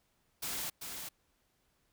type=noise with echo; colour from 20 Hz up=white; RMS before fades=-38 dBFS; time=0.42-0.7 s; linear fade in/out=10 ms; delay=390 ms; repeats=1; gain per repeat=-5 dB; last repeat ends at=1.09 s; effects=pink hiss -75 dBFS RMS until 1.92 s